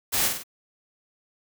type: noise with echo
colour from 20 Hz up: white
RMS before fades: -24 dBFS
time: 0.12-0.29 s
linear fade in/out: 20 ms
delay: 49 ms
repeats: 3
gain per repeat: -5 dB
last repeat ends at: 0.437 s
effects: none